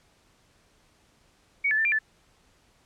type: tone with pitch steps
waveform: sine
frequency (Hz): 2242 / 1733 / 1780 / 2379 / 1749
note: C#7 / A6 / A6 / D7 / A6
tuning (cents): +19 / -27 / +20 / +22 / -11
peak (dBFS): -21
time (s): 1.64-1.99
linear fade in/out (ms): 10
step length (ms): 70
effects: pink hiss -63 dBFS RMS until 2.85 s + low-pass 9000 Hz 12 dB/octave